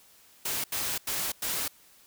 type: noise bursts at uneven times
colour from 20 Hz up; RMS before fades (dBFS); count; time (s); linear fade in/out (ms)
white; -31; 4; 0.45-0.64 / 0.72-0.98 / 1.07-1.32 / 1.42-1.68; 5
effects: white hiss -58 dBFS RMS until 2.06 s